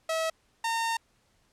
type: tone pair in turn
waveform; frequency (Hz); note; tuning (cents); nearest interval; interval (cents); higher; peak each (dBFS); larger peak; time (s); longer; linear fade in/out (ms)
sawtooth; 646 / 913.6; E5 / A#5; -35 / -35; tritone; 600; second; -23; neither; 0.09-0.3 / 0.64-0.97; second; 5
effects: pink hiss -68 dBFS RMS until 1.52 s + low-pass 10000 Hz 12 dB/octave